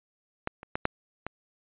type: clicks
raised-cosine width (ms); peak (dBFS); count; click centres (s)
0.5; -14 / -27 / -14 / -8 / -18; 5; 0.474 / 0.631 / 0.755 / 0.854 / 1.266
effects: resampled to 8000 Hz